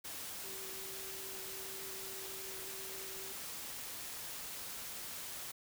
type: tone in noise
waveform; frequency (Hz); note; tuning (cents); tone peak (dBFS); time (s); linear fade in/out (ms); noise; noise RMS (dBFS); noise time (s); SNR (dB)
sine; 384.3; G4; -34; -52; 0.44-3.33; 10; white; -45; 0.04-5.52; -10
effects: none